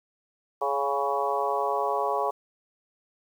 harmonic tone with a mistuned harmonic, 140 Hz, C#3, 18 cents sharp, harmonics 3 / 4 / 5 / 6 / 7 / 8, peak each -31 / -31 / -31 / -31 / -31 / -31 dBFS, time 0.61-2.31 s, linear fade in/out 10 ms, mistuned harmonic 6, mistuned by -21 cents, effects 9-bit

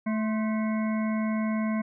harmonic tone with a mistuned harmonic, 218.5 Hz, A3, 12 cents flat, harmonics 1 / 3 / 5 / 7 / 9 / 10, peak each -25 / -36 / -38 / -44 / -44 / -42 dBFS, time 0.06-1.82 s, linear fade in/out 10 ms, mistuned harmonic 5, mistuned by -56 cents, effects none

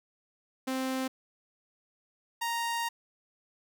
sawtooth tone pair in turn, 261.6 / 932.2 Hz, C4 / A#5, 0 / 0 cents, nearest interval octave + minor seventh, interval 2200 cents, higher second, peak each -26 dBFS, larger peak neither, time 0.67-1.08 / 2.41-2.89 s, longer second, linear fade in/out 10 ms, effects none

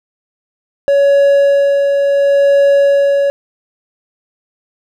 triangle tone with tremolo, 561 Hz, C#5, 21 cents sharp, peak -4 dBFS, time 0.88-3.3 s, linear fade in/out 0 ms, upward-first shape sine, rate 0.71 Hz, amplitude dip 35%, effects none

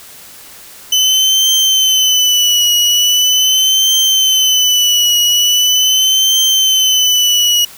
30% pulse tone with vibrato, 3016 Hz, F#7, 32 cents sharp, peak -6 dBFS, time 0.92-7.65 s, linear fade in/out 5 ms, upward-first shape triangle, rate 0.41 Hz, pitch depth 65 cents each way, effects white hiss -36 dBFS RMS until 7.77 s

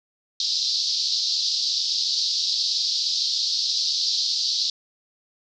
pink band-pass noise, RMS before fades -24 dBFS, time 0.4-4.7 s, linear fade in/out 2 ms, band 4000 to 5200 Hz, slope 48 dB/octave, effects none

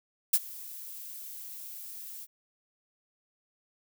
violet noise with ADSR envelope, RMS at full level -20 dBFS, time 0.33-2.27 s, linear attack 9 ms, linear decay 45 ms, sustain -23 dB, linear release 41 ms, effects none

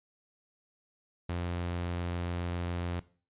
sawtooth tone, 87.31 Hz, F2, in tune, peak -28 dBFS, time 1.29-3 s, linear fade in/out 5 ms, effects noise-tail reverb RT60 0.4 s tail -18 dB re dry + resampled to 8000 Hz

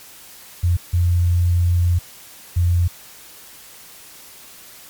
sine tone bursts at uneven times, 87.31 Hz, F2, in tune, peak -13 dBFS, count 3, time 0.63-0.77 / 0.93-1.99 / 2.56-2.88 s, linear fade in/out 10 ms, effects white hiss -42 dBFS RMS until 4.89 s + MP3 96 kbps

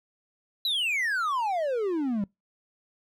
triangle exponential sweep, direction down, 4048 to 192 Hz, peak -23 dBFS, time 0.65-2.24 s, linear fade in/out 2 ms, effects noise-tail reverb RT60 0.2 s tail -25 dB re dry

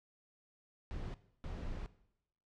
brown noise bursts at uneven times, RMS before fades -42 dBFS, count 2, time 0.91-1.14 / 1.44-1.86 s, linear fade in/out 0 ms, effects noise-tail reverb RT60 0.8 s tail -17 dB re dry + low-pass 5000 Hz 12 dB/octave

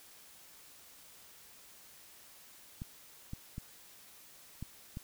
clicks, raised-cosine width 5 ms, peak -28 dBFS, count 5, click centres 2.819 / 3.334 / 3.581 / 4.626 / 4.971 s, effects white hiss -57 dBFS RMS until 5.03 s

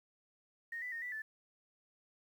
sine tone with pitch steps, 1856 / 1986 / 1846 / 1970 / 1751 Hz, A#6 / B6 / A#6 / B6 / A6, -8 / +9 / -17 / -5 / -9 cents, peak -39 dBFS, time 0.72-1.22 s, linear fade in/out 5 ms, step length 100 ms, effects 11-bit

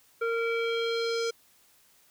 square tone with low-pass filter sweep, 461 Hz, A#4, 19 cents flat, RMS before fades -29 dBFS, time 0.21-1.31 s, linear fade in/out 10 ms, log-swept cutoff 1700 to 5900 Hz, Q 2.8, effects white hiss -62 dBFS RMS until 2.1 s

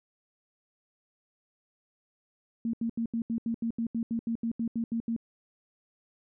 sine tone bursts, 230 Hz, A#3, 23 cents flat, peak -27 dBFS, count 16, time 2.65-5.164 s, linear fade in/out 2 ms, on 84 ms, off 78 ms, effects none

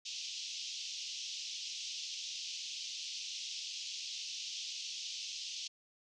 white band-pass noise, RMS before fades -43 dBFS, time 0.05-5.68 s, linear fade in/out 10 ms, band 2700 to 6200 Hz, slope 48 dB/octave, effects none

